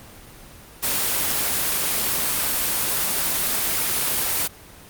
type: noise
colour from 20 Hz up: white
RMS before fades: -22 dBFS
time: 0.82-4.48 s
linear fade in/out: 20 ms
effects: pink hiss -44 dBFS RMS until 4.89 s + Opus 24 kbps